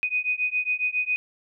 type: beating tone pair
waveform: sine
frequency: 2489 / 2496.3 Hz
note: D#7 / D#7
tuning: 0 / +5 cents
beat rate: 7.3 Hz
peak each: -26 dBFS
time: 0.03-1.16 s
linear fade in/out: 0 ms
effects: none